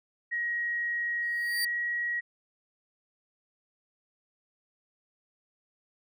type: tone with pitch glide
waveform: sine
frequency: 1894 to 1906.1 Hz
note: A#6 to A#6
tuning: +27 to +38 cents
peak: -28 dBFS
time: 0.31-2.21 s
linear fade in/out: 20 ms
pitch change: +11 cents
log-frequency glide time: 1.34-1.77 s
type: tone with exponential growth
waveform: sawtooth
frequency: 4644 Hz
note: D8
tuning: 20 cents flat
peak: -24 dBFS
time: 1.22-1.65 s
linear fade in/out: 5 ms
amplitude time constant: 92 ms
effects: none